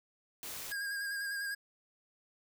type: noise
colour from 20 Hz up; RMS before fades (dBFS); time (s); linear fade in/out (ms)
white; -43; 0.43-0.72; 0
type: tone with vibrato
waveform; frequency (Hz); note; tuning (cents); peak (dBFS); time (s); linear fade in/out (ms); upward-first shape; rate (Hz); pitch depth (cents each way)
square; 1624; G#6; -39; -36; 0.71-1.55; 10; square; 10; 24
effects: none